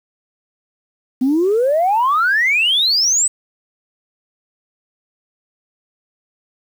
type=exponential sweep; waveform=sine; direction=up; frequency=246.9 to 8190 Hz; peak=-11 dBFS; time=1.21-3.28 s; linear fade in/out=10 ms; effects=tanh soft clip ceiling -8 dBFS + 7-bit